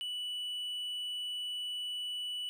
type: tone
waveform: triangle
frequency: 2960 Hz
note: F#7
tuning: in tune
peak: -34 dBFS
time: 0.01-2.49 s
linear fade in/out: 0 ms
effects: none